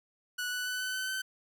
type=tone with pitch steps; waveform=sawtooth; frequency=1475 / 1486.1 / 1497.3 / 1508.6 / 1520 / 1531.4 Hz; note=F#6 / F#6 / F#6 / F#6 / F#6 / G6; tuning=-6 / +7 / +20 / +33 / +46 / -41 cents; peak=-29 dBFS; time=0.38-1.22 s; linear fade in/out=10 ms; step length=140 ms; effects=none